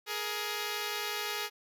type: tone pair together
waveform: 5% pulse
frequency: 418.5 / 469.7 Hz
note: G#4 / A#4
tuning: +13 / +13 cents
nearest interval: major second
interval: 200 cents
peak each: -23 / -27 dBFS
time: 0.06-1.5 s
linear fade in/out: 50 ms
effects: none